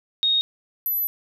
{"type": "tone pair in turn", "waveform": "sine", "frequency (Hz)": [3729, 11997], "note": ["A#7", "F#9"], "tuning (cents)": [0, 23], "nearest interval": "octave + minor sixth", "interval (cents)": 2023, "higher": "second", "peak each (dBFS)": [-17, -21], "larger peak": "first", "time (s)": [[0.23, 0.41], [0.86, 1.07]], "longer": "second", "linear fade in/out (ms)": 0, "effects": []}